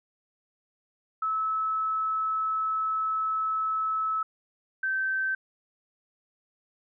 sine tone pair in turn, 1300 / 1548.8 Hz, E6 / G6, -24 / -21 cents, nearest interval minor third, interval 303 cents, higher second, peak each -25 dBFS, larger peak neither, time 1.22-4.23 / 4.83-5.35 s, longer first, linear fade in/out 5 ms, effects none

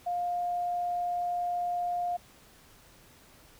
sine tone, 706 Hz, F5, 19 cents sharp, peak -28 dBFS, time 0.06-2.17 s, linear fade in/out 10 ms, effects pink hiss -57 dBFS RMS until 3.59 s

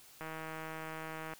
click train, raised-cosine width 0.5 ms, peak -28 dBFS, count 180, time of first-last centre 0.21-1.336 s, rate 159 Hz, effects white hiss -58 dBFS RMS until 1.39 s

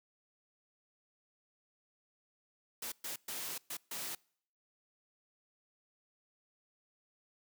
white noise bursts at uneven times, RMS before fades -41 dBFS, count 5, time 2.82-2.92 / 3.04-3.16 / 3.28-3.58 / 3.7-3.77 / 3.91-4.15 s, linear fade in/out 5 ms, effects noise-tail reverb RT60 0.6 s tail -26 dB re dry + high-pass 150 Hz 12 dB/octave

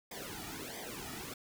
pink noise with flanger, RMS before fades -44 dBFS, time 0.11-1.34 s, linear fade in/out 5 ms, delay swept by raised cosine 0.72 to 1.92 ms, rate 1.5 Hz, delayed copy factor -1, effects none

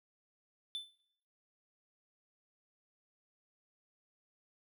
triangle tone with exponential decay, 3520 Hz, A7, in tune, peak -33 dBFS, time 0.75-1 s, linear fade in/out 0 ms, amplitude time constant 53 ms, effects noise-tail reverb RT60 0.7 s tail -21 dB re dry

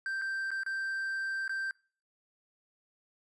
triangle tone with dropouts, 1568 Hz, G6, in tune, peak -30 dBFS, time 0.06-1.71 s, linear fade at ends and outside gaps 1 ms, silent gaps 0.215-0.219 / 0.506-0.515 / 0.634-0.663 / 1.479-1.494 s, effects noise-tail reverb RT60 0.4 s tail -24 dB re dry + resampled to 24000 Hz

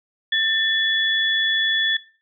sine tone pair together, 1786 / 3416 Hz, A6 / G#7, +25 / +48 cents, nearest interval major seventh, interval 1123 cents, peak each -20 dBFS, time 0.32-1.97 s, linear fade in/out 5 ms, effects noise-tail reverb RT60 0.4 s tail -21 dB re dry

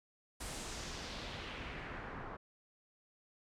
pink noise with low-pass filter sweep, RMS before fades -45 dBFS, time 0.4-2.37 s, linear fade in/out 10 ms, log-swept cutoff 10000 to 1200 Hz, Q 1.7, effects none

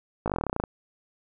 slowing click train, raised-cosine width 1 ms, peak -13 dBFS, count 15, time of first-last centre 0.26-0.638 s, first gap 18 ms, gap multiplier 1.06, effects none

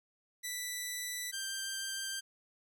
10% pulse tone pair in turn, 1975.5 / 1576.6 Hz, B6 / G6, 0 / +9 cents, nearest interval major third, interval 391 cents, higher first, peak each -28 / -28 dBFS, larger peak neither, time 0.43-1.32 / 1.32-2.21 s, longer neither, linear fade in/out 20 ms, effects none

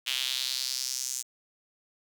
sawtooth tone with high-pass filter sweep, 130 Hz, C3, 11 cents flat, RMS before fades -32 dBFS, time 0.06-1.23 s, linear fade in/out 20 ms, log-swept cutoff 3000 to 6900 Hz, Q 3.1, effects none

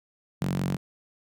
sawtooth tone with high-pass filter, 46.25 Hz, F#1, in tune, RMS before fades -28 dBFS, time 0.41-0.77 s, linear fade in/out 10 ms, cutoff 160 Hz, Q 5.1, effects none

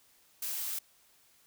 blue noise, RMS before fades -36 dBFS, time 0.42-0.79 s, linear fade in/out 5 ms, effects white hiss -65 dBFS RMS until 1.46 s

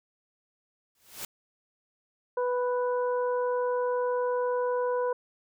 white noise with exponential growth, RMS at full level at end -34 dBFS, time 0.95-1.25 s, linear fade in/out 2 ms, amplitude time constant 65 ms
harmonic tone, 494.4 Hz, B4, 2 cents sharp, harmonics 1 / 2 / 3, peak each -26 / -32 / -41 dBFS, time 2.37-5.13 s, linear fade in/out 5 ms
effects none

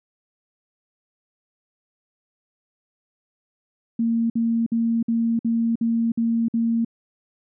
sine tone bursts, 230 Hz, A#3, 23 cents flat, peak -18 dBFS, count 8, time 3.99-6.848 s, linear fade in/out 5 ms, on 310 ms, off 54 ms, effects none

